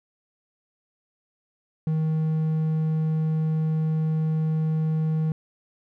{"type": "tone", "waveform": "triangle", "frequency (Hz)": 157.7, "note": "D#3", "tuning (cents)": 24, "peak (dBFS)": -19, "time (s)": [1.87, 5.32], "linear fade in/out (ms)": 2, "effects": []}